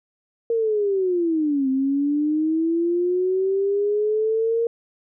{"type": "linear two-way sweep", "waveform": "sine", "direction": "down then up", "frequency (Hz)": [466.2, 261.6, 466.2], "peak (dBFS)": -18, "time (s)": [0.5, 4.67], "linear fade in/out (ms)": 2, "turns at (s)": 1.69, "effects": []}